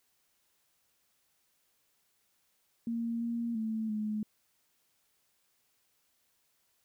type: tone with pitch steps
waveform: sine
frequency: 231.9 / 233.9 / 220.7 / 213.3 Hz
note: A#3 / A#3 / A3 / G#3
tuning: -9 / +6 / +5 / +46 cents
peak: -31 dBFS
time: 2.87-4.23 s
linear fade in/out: 2 ms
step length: 340 ms
effects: white hiss -74 dBFS RMS until 6.84 s